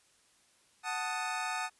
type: chord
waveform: 25% pulse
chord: D# diminished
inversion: first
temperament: equal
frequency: 740 / 880 / 1244.5 Hz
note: F#5 / A5 / D#6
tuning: 0 / 0 / 0 cents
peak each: -34 dBFS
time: 0.83-1.7 s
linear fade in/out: 50 ms
effects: white hiss -67 dBFS RMS until 1.79 s + resampled to 24000 Hz